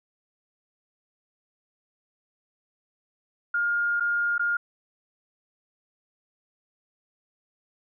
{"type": "tone with dropouts", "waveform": "sine", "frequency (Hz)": 1415, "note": "F6", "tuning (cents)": 22, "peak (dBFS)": -22, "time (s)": [3.54, 4.57], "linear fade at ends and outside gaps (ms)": 5, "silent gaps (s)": [[3.999, 4.005], [4.381, 4.394]], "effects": []}